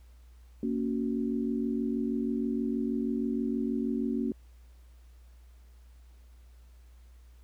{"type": "chord", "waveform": "sine", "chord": "F# major", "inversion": "first", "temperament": "just", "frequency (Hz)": [231.2, 277.5, 370], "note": ["A#3", "C#4", "F#4"], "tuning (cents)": [-14, 2, 0], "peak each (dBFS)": [-30, -32, -36], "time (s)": [0.63, 4.32], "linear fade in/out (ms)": 2, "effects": ["added 60 Hz sine -51 dBFS peak until 7.43 s", "pink hiss -68 dBFS RMS until 7.43 s"]}